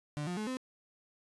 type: tone with pitch steps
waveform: 35% pulse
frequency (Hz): 147.9 / 177.93 / 214.1 / 257.5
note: D3 / F3 / A3 / C4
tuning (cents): +13 / +33 / -47 / -28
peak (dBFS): -33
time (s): 0.17-0.57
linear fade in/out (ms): 0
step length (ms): 100
effects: resampled to 24000 Hz